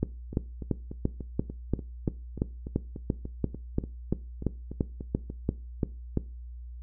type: two click trains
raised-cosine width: 3 ms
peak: -12 / -24 dBFS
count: 19 / 18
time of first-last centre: 0.03-6.173 / 0.33-5.301 s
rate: 2.93 / 3.42 Hz
effects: noise-tail reverb RT60 0.3 s tail -19 dB re dry + added 60 Hz sine -39 dBFS peak until 6.82 s